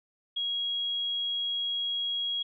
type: tone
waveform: sine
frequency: 3300 Hz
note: G#7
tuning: 12 cents flat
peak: -28 dBFS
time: 0.36-2.43 s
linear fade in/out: 10 ms
effects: none